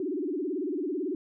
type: tone with vibrato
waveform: sine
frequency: 329.6 Hz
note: E4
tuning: in tune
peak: -28 dBFS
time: 0-1.15 s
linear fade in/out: 2 ms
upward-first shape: sine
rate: 18 Hz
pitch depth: 290 cents each way
effects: none

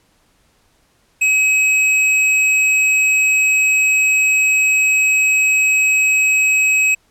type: tone with hard clipping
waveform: sine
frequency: 2550 Hz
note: D#7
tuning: 42 cents sharp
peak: -13 dBFS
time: 1.21-6.95 s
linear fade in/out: 10 ms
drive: 9 dB
effects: pink hiss -58 dBFS RMS until 7.1 s + low-pass 12000 Hz 12 dB/octave

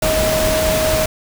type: tone in noise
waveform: sine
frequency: 629 Hz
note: D#5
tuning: 19 cents sharp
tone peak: -16 dBFS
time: 0.02-1.06 s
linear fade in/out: 5 ms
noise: pink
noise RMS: -19 dBFS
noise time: 0.02-1.06 s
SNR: 0 dB
effects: none

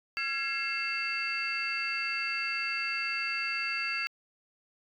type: tone cluster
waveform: sine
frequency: 1362 / 1664 / 2134 / 2672 / 4610 Hz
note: F6 / G#6 / C7 / E7 / D8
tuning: -44 / +3 / +34 / +23 / -33 cents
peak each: -38 / -38 / -36 / -32 / -38 dBFS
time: 0.17-4.07 s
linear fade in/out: 0 ms
effects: tanh soft clip ceiling -21 dBFS

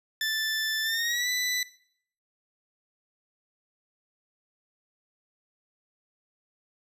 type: tone with pitch glide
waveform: 20% pulse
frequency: 1760 to 1987 Hz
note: A6 to B6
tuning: 0 to +10 cents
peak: -21 dBFS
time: 0.21-1.63 s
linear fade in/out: 2 ms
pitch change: +210 cents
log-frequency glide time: 0.83-1.29 s
effects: noise-tail reverb RT60 0.6 s tail -18 dB re dry + resampled to 32000 Hz

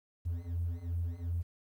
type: beating tone pair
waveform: triangle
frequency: 84.1 / 86.8 Hz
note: E2 / F2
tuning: +35 / -10 cents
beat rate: 2.7 Hz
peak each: -34 / -32 dBFS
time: 0.25-1.43 s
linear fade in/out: 20 ms
effects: tanh soft clip ceiling -27 dBFS + 11-bit

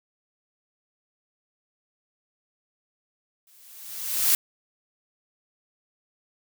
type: noise with exponential growth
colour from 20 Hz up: blue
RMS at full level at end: -18 dBFS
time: 3.47-4.35 s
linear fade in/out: 1 ms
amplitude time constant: 190 ms
effects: none

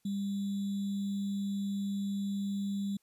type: tone with sample-and-hold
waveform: sine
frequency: 199.3 Hz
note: G3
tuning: 29 cents sharp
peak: -31 dBFS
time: 0.05-2.97 s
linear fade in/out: 5 ms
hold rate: 3675 Hz
effects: white hiss -75 dBFS RMS until 3.02 s + resampled to 32000 Hz

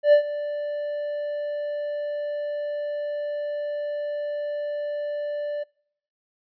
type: tone with ADSR envelope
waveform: triangle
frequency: 587.3 Hz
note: D5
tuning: in tune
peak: -8 dBFS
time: 0.03-5.64 s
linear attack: 96 ms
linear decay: 97 ms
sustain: -16 dB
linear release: 15 ms
effects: noise-tail reverb RT60 0.7 s tail -26 dB re dry + resampled to 11025 Hz

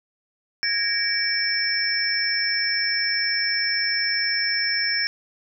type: tone cluster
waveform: sine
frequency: 1655 / 1852 / 2296 / 5370 Hz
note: G#6 / A#6 / D7 / E8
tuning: -6 / -12 / -40 / +31 cents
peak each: -27 / -29 / -28 / -23 dBFS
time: 0.63-5.07 s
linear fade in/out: 0 ms
effects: none

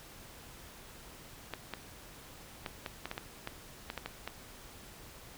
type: clicks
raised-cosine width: 0.3 ms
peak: -21 dBFS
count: 12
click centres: 1.537 / 1.737 / 2.662 / 2.862 / 3.056 / 3.114 / 3.179 / 3.474 / 3.901 / 3.977 / 4.06 / 4.276 s
effects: pink hiss -52 dBFS RMS until 5.37 s

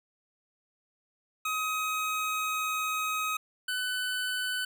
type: tone pair in turn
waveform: 25% pulse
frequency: 1263 / 1502 Hz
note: D#6 / F#6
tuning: +26 / +26 cents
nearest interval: minor third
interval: 300 cents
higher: second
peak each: -25 / -26 dBFS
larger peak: first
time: 1.45-3.37 / 3.68-4.65 s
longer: first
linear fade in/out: 5 ms
effects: none

